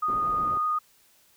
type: tone with vibrato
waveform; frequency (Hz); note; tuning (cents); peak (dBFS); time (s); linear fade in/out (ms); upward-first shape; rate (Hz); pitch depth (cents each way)
sine; 1235; D#6; -13; -23; 0.02-0.79; 10; triangle; 8.2; 11
type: low-pass noise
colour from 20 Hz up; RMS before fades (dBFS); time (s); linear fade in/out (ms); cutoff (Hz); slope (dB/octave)
white; -40; 0.08-0.58; 5; 450; 12
effects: white hiss -61 dBFS RMS until 1.36 s